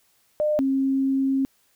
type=tone pair in turn; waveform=sine; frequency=604 / 269.1 Hz; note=D5 / C4; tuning=+48 / +49 cents; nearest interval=octave + major second; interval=1399 cents; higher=first; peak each=-19 dBFS; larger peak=neither; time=0.4-0.59 / 0.59-1.45 s; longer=second; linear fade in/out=0 ms; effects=white hiss -64 dBFS RMS until 1.75 s